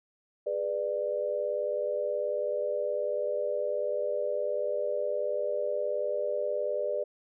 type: chord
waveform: sine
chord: G# diminished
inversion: none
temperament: equal with one note detuned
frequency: 415.3 / 493.9 / 593.8 Hz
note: G#4 / B4 / D5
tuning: 0 / 0 / +19 cents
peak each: -35 / -33 / -30 dBFS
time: 0.46-7.04 s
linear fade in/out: 10 ms
effects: none